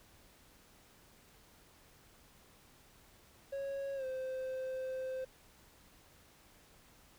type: tone with pitch glide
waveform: triangle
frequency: 551 to 520.1 Hz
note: C#5 to C5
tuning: -11 to -10 cents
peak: -35 dBFS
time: 3.52-5.25 s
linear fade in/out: 10 ms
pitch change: -99 cents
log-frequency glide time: 3.95-4.05 s
effects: pink hiss -63 dBFS RMS until 7.18 s